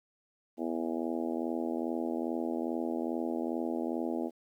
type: harmonic tone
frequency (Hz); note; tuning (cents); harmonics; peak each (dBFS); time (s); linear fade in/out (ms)
82.41; E2; 0; 3 / 4 / 5 / 6 / 7 / 8 / 9 / 10; -35 / -35 / -41 / -42 / -43 / -42 / -48 / -46; 0.57-4.31; 50
effects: 11-bit